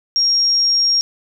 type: tone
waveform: sine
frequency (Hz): 5580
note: F8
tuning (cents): -2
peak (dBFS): -12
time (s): 0.16-1.01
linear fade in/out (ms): 0
effects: none